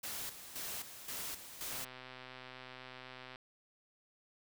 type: noise with tremolo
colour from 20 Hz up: white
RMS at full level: -42 dBFS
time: 0.03-1.85 s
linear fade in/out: 10 ms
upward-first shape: square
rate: 1.9 Hz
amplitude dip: 65%
type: click train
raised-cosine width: 0.3 ms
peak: -33 dBFS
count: 212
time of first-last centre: 1.71-3.358 s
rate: 128 Hz
effects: none